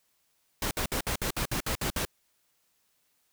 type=noise bursts; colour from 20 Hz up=pink; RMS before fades=-30 dBFS; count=10; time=0.62-2.051 s; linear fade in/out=2 ms; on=90 ms; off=59 ms; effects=white hiss -72 dBFS RMS until 3.32 s